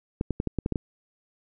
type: clicks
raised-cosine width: 3 ms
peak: -13 dBFS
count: 8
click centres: 0.211 / 0.307 / 0.401 / 0.473 / 0.587 / 0.661 / 0.723 / 0.758 s
effects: none